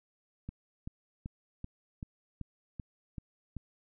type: click train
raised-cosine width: 5 ms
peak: -27 dBFS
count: 9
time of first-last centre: 0.49-3.567 s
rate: 2.6 Hz
effects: none